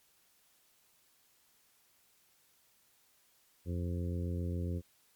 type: harmonic tone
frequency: 87.31 Hz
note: F2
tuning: in tune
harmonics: 1 / 2 / 3 / 4 / 5 / 6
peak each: -34 / -40 / -44 / -46 / -48 / -50 dBFS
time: 3.65-4.82 s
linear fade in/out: 50 ms
effects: white hiss -69 dBFS RMS until 5.15 s + MP3 96 kbps